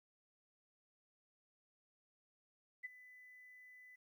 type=tone with ADSR envelope; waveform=sine; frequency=2001 Hz; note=B6; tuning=22 cents sharp; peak=-40 dBFS; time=2.83-3.96 s; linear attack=22 ms; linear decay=19 ms; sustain=-17 dB; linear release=10 ms; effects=13-bit